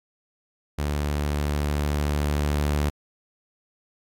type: tone with level ramp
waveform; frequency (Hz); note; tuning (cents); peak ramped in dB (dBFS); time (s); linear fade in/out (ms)
sawtooth; 73.42; D2; 0; -20 to -17; 0.78-2.9; 10
effects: AAC 64 kbps